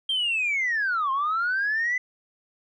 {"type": "linear two-way sweep", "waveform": "sine", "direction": "down then up", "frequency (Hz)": [3199, 1046.5, 2022], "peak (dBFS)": -21, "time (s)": [0.09, 1.98], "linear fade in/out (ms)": 5, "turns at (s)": 1.11, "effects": ["tanh soft clip ceiling -19 dBFS"]}